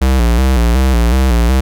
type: tone with vibrato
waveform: square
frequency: 61.74 Hz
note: B1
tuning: in tune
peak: -9 dBFS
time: 0.01-1.61 s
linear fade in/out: 10 ms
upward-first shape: square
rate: 2.7 Hz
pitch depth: 100 cents each way
effects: none